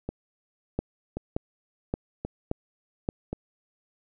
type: two click trains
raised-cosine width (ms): 2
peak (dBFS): -13 / -18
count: 5 / 4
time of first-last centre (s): 0.79-3.089 / 0.09-3.33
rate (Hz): 1.74 / 0.926
effects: none